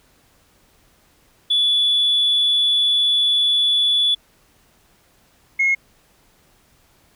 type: tone pair in turn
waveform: sine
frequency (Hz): 3439 / 2162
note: A7 / C#7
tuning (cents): -40 / -44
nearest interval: minor sixth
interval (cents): 804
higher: first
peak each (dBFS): -13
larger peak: neither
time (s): 1.5-4.15 / 5.59-5.75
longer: first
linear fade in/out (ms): 10
effects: tanh soft clip ceiling -10 dBFS + pink hiss -57 dBFS RMS until 7.15 s